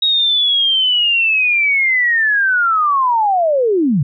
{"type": "linear sweep", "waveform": "sine", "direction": "down", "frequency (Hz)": [3797, 124.7], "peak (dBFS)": -11, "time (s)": [0.02, 4.03], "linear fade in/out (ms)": 5, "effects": []}